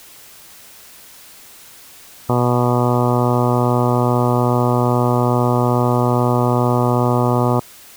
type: harmonic tone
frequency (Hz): 122.4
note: B2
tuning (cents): -15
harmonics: 1 / 2 / 3 / 4 / 5 / 6 / 7 / 8 / 9 / 10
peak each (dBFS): -17 / -20 / -22 / -23 / -24 / -25 / -25 / -26 / -27 / -27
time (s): 2.29-7.6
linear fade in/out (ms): 5
effects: white hiss -42 dBFS RMS until 7.96 s